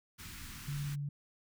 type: band-stop noise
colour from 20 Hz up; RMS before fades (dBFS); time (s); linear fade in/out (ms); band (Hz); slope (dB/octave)
pink; -47; 0.18-0.96; 20; 270 to 1200; 24
type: tone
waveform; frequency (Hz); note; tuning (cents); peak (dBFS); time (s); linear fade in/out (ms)
sine; 143.5; D3; -40; -35; 0.68-1.09; 5
effects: none